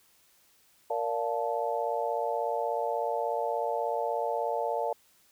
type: chord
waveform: sine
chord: Bb major seventh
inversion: none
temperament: just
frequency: 466.2 / 582.7 / 699.2 / 874.1 Hz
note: Bb4 / D5 / F5 / A5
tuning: 0 / -14 / +2 / -12 cents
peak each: -33 dBFS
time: 0.9-4.93 s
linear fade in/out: 5 ms
effects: white hiss -64 dBFS RMS until 5.31 s